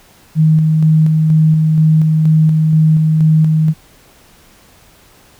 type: tone with tremolo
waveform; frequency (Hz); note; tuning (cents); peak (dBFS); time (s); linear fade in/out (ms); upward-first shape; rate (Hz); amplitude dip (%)
sine; 157.1; D#3; +17; -6; 0.35-3.74; 50; square; 2.1; 25
effects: pink hiss -46 dBFS RMS until 5.39 s